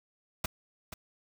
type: noise with echo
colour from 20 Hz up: pink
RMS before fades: -31 dBFS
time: 0.44-0.46 s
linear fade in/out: 5 ms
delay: 480 ms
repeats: 1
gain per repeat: -11 dB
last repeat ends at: 0.94 s
effects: none